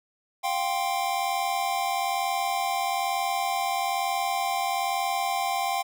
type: chord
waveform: square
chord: F suspended second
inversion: none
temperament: equal with one note detuned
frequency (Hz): 702.9 / 784 / 1046.5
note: F5 / G5 / C6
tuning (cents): +11 / 0 / 0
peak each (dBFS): -31 / -28 / -33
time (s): 0.43-5.83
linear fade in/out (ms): 20
effects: none